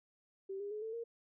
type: tone with pitch steps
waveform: sine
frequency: 387.9 / 405.8 / 424.5 / 444 / 464.5 Hz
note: G4 / G#4 / G#4 / A4 / A#4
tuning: -18 / -40 / +38 / +16 / -6 cents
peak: -39 dBFS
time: 0.49-1.04 s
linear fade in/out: 10 ms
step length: 110 ms
effects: none